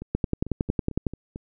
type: two click trains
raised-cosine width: 3 ms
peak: -10 / -22 dBFS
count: 11 / 7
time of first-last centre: 0.15-1.067 / 0.02-1.359 s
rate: 10.9 / 4.48 Hz
effects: none